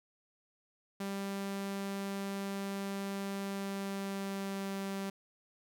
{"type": "tone with pitch glide", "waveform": "sawtooth", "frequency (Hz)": [197.2, 195.61], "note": ["G3", "G3"], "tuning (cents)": [11, -3], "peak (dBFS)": -32, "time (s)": [1, 5.1], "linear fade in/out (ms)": 5, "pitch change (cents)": -14, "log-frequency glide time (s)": [3.41, 4.76], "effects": []}